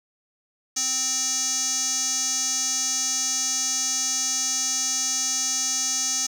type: tone with band-pass filter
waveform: square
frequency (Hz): 260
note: C4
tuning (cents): -11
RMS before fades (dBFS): -25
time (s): 0.76-6.27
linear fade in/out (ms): 10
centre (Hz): 6200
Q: 7.7
effects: 7-bit